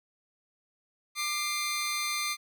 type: tone pair together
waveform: 15% pulse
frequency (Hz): 1194.2 / 2093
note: D6 / C7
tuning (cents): +29 / 0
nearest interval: minor seventh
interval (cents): 971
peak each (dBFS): -26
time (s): 1.15-2.37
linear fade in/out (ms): 50
effects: none